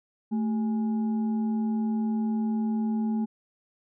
sine tone with frequency modulation, 220 Hz, A3, in tune, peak -24 dBFS, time 0.31-3.26 s, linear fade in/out 20 ms, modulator 612 Hz, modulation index 0.26, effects none

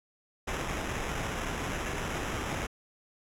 pink noise with sample-and-hold, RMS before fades -34 dBFS, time 0.47-2.67 s, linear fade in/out 10 ms, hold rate 4410 Hz, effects low-pass 11000 Hz 12 dB/octave

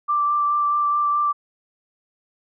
sine tone with vibrato, 1174.7 Hz, D6, in tune, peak -17 dBFS, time 0.08-1.33 s, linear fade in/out 20 ms, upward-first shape sine, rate 4.7 Hz, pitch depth 11 cents each way, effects none

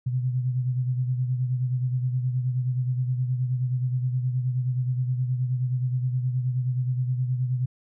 sine beating tone pair, 125.6 / 135.1 Hz, B2 / C#3, +30 / -44 cents, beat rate 9.5 Hz, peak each -23 / -32 dBFS, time 0.06-7.66 s, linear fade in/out 10 ms, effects none

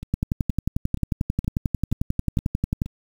two click trains, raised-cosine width 5 ms, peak -9 / -20 dBFS, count 31 / 7, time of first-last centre 0.14-2.819 / 0.03-2.86 s, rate 11.2 / 2.12 Hz, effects 7-bit

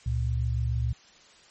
sine tone pair together, 69.56 / 116.54 Hz, C#2 / A#2, +7 / 0 cents, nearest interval major sixth, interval 893 cents, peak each -27 dBFS, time 0.06-0.93 s, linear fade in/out 5 ms, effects white hiss -55 dBFS RMS until 1.5 s + MP3 32 kbps

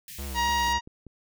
white band-stop noise, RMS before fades -42 dBFS, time 0.08-0.73 s, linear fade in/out 2 ms, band 200 to 1700 Hz, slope 96 dB/octave
square tone with vibrato, 66.8 Hz, C2, 36 cents sharp, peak -34 dBFS, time 0.18-0.79 s, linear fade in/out 10 ms, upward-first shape sine, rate 3.7 Hz, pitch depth 100 cents each way
harmonic tone, 947 Hz, A#5, 27 cents sharp, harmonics 1 / 2 / 3 / 4 / 5 / 6 / 7, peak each -24 / -30 / -34 / -36 / -38 / -40 / -41 dBFS, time 0.34-0.81 s, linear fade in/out 50 ms
click train, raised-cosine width 3 ms, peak -31 dBFS, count 4, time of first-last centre 0.49-1.067 s, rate 5.2 Hz
effects none

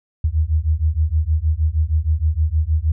sine beating tone pair, 75.3 / 81.7 Hz, D2 / E2, +44 / -15 cents, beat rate 6.4 Hz, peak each -18 dBFS, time 0.24-2.92 s, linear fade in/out 5 ms, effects none

